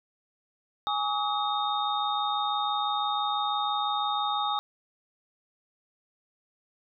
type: tone cluster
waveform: sine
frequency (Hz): 830 / 1143 / 1269 / 3690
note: G#5 / D6 / D#6 / A#7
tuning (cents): -1 / -47 / +34 / -18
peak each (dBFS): -29 / -33 / -32 / -32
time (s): 0.87-4.59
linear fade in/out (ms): 0
effects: none